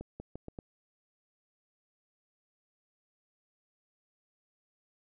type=accelerating click train; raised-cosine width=2 ms; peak=-28 dBFS; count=5; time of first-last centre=0.01-0.588 s; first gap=190 ms; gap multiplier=0.82; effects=none